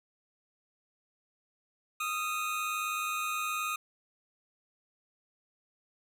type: tone pair together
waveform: 25% pulse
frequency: 1244 / 1342.9 Hz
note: D#6 / E6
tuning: -1 / +32 cents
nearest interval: minor second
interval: 133 cents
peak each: -28 / -37 dBFS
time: 2-3.76 s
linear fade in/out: 5 ms
effects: none